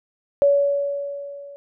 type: tone with level ramp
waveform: sine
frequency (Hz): 566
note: C#5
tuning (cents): +36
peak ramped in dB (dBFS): -11 to -37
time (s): 0.42-1.56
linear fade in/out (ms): 0
effects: none